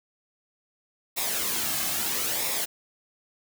white noise with flanger, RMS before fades -28 dBFS, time 1.16-2.66 s, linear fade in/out 20 ms, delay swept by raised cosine 0.65 to 2.15 ms, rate 0.76 Hz, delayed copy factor -0.55, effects none

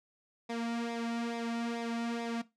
sawtooth tone with flanger, 233.1 Hz, A#3, in tune, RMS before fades -35 dBFS, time 0.49-2.42 s, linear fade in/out 10 ms, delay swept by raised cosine 0.67 to 2.47 ms, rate 2.3 Hz, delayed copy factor -0.7, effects noise-tail reverb RT60 0.2 s tail -17 dB re dry + low-pass 6000 Hz 12 dB/octave

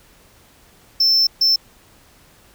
triangle tone bursts at uneven times, 5330 Hz, E8, 18 cents sharp, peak -11 dBFS, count 2, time 1-1.27 / 1.41-1.56 s, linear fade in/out 5 ms, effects pink hiss -51 dBFS RMS until 2.54 s

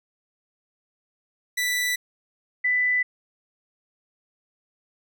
sawtooth / sine tone pair in turn, 1975.5 / 1991.5 Hz, B6 / B6, 0 / +14 cents, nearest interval unison, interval 14 cents, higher second, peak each -19 dBFS, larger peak neither, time 1.57-1.96 / 2.64-3.03 s, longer neither, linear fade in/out 10 ms, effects none

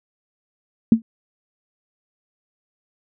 sine tone with exponential decay, 225.8 Hz, A3, 45 cents sharp, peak -4 dBFS, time 0.92-1.02 s, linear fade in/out 2 ms, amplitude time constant 20 ms, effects none

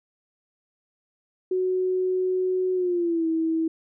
sine tone with pitch glide, 370 to 324 Hz, F#4 to E4, 0 to -30 cents, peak -21 dBFS, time 1.51-3.68 s, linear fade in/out 5 ms, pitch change -230 cents, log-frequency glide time 2.74-3.27 s, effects none

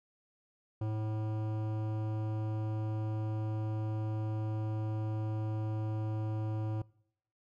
sine tone with hard clipping, 108.5 Hz, A2, 24 cents flat, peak -34 dBFS, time 0.81-6.82 s, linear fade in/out 5 ms, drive 15 dB, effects noise-tail reverb RT60 0.7 s tail -23 dB re dry

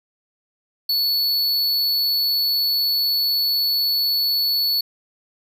square tone, 4428 Hz, C#8, 3 cents flat, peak -18 dBFS, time 0.89-4.81 s, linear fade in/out 5 ms, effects none

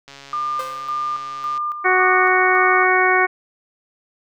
click train, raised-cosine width 0.2 ms, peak -22 dBFS, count 209, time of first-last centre 0.08-1.576 s, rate 139 Hz
sine tone with tremolo, 1200 Hz, D6, 37 cents sharp, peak -20 dBFS, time 0.33-2.85 s, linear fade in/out 2 ms, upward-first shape square, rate 1.8 Hz, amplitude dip 55%
sawtooth tone with exponential decay, 519 Hz, C5, 14 cents flat, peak -24 dBFS, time 0.59-1.05 s, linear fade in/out 5 ms, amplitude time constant 100 ms
harmonic tone, 370 Hz, F#4, in tune, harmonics 1 / 2 / 3 / 4 / 5 / 6, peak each -20 / -20 / -20 / -20 / -20 / -20 dBFS, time 1.84-3.27 s, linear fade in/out 20 ms
effects none

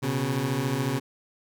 20% pulse beating tone pair, 123.47 / 137.47 Hz, B2 / C#3, 0 / -14 cents, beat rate 14 Hz, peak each -24 / -22 dBFS, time 0.02-1 s, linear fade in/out 20 ms, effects none

